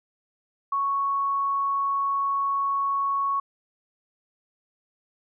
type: tone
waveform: sine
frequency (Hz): 1108.7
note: C#6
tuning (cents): 0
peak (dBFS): -22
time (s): 0.72-3.4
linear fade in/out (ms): 5
effects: none